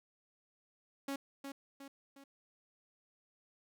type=tone with echo; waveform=sawtooth; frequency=276.1 Hz; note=C#4; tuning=7 cents flat; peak=-33 dBFS; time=1.08-1.16 s; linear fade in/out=5 ms; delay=360 ms; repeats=3; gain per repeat=-6 dB; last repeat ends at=2.24 s; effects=none